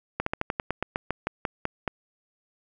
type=slowing click train; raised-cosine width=0.5 ms; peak=-11 dBFS; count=14; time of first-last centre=0.2-1.878 s; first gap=64 ms; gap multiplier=1.11; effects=none